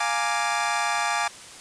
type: chord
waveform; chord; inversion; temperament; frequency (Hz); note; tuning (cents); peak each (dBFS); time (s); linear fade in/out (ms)
25% pulse; Bb dominant seventh; second; equal; 698.5 / 830.6 / 932.3 / 1174.7; F5 / Ab5 / Bb5 / D6; 0 / 0 / 0 / 0; -26 / -23 / -28 / -24; 0-1.28; 5
effects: white hiss -43 dBFS RMS until 1.6 s + resampled to 22050 Hz